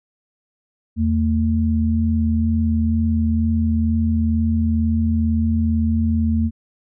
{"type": "tone pair together", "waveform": "sine", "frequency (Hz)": [82.22, 224.5], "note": ["E2", "A3"], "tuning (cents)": [-4, 35], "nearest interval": "octave + perfect fourth", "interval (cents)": 1739, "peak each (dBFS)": -18, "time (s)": [0.96, 6.51], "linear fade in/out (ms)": 50, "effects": []}